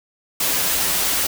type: noise with comb filter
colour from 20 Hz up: white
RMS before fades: -20 dBFS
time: 0.4-1.27 s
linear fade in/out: 5 ms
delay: 8.5 ms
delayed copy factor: -0.7
effects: none